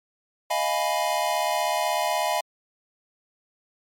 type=chord; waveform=square; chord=F half-diminished seventh; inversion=third; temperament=equal; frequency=622.3 / 698.5 / 830.6 / 987.8 Hz; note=Eb5 / F5 / Ab5 / Cb6; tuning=0 / 0 / 0 / 0 cents; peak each=-29 / -28 / -29 / -29 dBFS; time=0.5-2.41 s; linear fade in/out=10 ms; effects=MP3 64 kbps